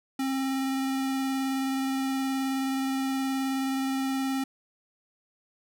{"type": "tone with vibrato", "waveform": "square", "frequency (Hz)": 267.2, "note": "C4", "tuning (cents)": 36, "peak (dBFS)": -27, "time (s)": [0.19, 4.44], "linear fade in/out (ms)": 5, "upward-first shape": "square", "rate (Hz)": 19, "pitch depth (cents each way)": 9, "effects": []}